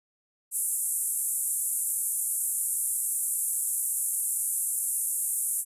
white band-pass noise, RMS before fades -29 dBFS, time 0.51-5.65 s, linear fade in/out 50 ms, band 8100 to 12000 Hz, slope 48 dB/octave, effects resampled to 32000 Hz

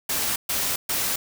white noise bursts, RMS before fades -25 dBFS, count 3, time 0.09-1.16 s, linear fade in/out 5 ms, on 270 ms, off 130 ms, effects none

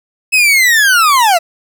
40% pulse linear sweep, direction down, 2602 to 642 Hz, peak -6 dBFS, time 0.32-1.39 s, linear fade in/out 20 ms, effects none

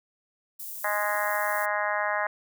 white high-pass noise, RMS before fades -38 dBFS, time 0.59-1.66 s, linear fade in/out 10 ms, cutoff 11000 Hz, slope 12 dB/octave
harmonic tone, 207.7 Hz, G#3, in tune, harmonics 3 / 4 / 5 / 6 / 7 / 8 / 9 / 10, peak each -31 / -32 / -32 / -35 / -36 / -32 / -33 / -40 dBFS, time 0.84-2.27 s, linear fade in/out 5 ms
effects none

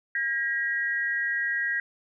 sine tone pair together, 1620 / 1904.9 Hz, G#6 / A#6, -43 / +37 cents, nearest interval minor third, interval 280 cents, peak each -28 / -27 dBFS, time 0.15-1.8 s, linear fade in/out 2 ms, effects none

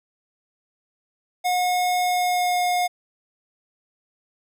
square tone with pitch glide, 723 to 716.8 Hz, F#5 to F5, -40 to +45 cents, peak -20 dBFS, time 1.44-2.88 s, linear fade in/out 20 ms, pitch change -15 cents, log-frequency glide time 1.99-2.64 s, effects none

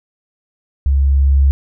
sine tone with level ramp, 68.8 Hz, C#2, 12 cents flat, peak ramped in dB -10 to -7 dBFS, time 0.86-1.51 s, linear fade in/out 0 ms, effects none

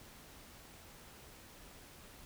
silence, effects pink hiss -56 dBFS RMS until 2.25 s

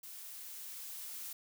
blue noise with level ramp, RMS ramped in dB -49 to -44 dBFS, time 0.03-1.33 s, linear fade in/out 5 ms, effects none

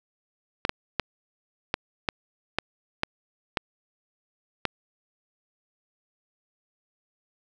clicks, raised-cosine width 0.3 ms, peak -7 dBFS, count 9, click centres 0.651 / 0.694 / 0.997 / 1.741 / 2.088 / 2.586 / 3.034 / 3.572 / 4.653 s, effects none

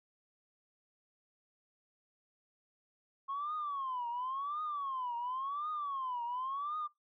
sine tone with vibrato, 1080 Hz, C#6, 45 cents flat, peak -34 dBFS, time 3.28-6.88 s, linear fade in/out 20 ms, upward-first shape triangle, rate 0.93 Hz, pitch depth 250 cents each way, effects noise-tail reverb RT60 0.2 s tail -25 dB re dry + tanh soft clip ceiling -31 dBFS

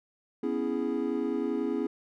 triangle chord, C# minor seventh, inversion third, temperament equal, 246.9 / 277.2 / 329.6 / 415.3 Hz, B3 / C#4 / E4 / G#4, 0 / 0 / 0 / 0 cents, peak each -31 dBFS, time 0.43-1.87 s, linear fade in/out 5 ms, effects none

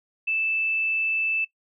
sine tone, 2637 Hz, E7, in tune, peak -22 dBFS, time 0.27-1.45 s, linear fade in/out 10 ms, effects noise-tail reverb RT60 0.1 s tail -18 dB re dry

